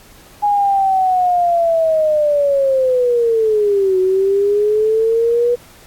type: linear two-way sweep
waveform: sine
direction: down then up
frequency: 830.6 to 370 to 486.6 Hz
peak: -11 dBFS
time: 0.42-5.56 s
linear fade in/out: 20 ms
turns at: 3.99 s
effects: pink hiss -44 dBFS RMS until 5.86 s + AAC 64 kbps